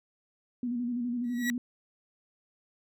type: tone with vibrato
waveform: sine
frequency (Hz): 242.1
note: B3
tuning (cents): -34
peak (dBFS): -29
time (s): 0.63-1.58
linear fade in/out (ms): 2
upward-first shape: square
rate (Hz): 12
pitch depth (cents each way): 42
type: tone with exponential growth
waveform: 40% pulse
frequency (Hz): 1929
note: B6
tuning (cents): -41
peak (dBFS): -25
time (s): 1.24-1.5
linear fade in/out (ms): 0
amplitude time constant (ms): 55
effects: none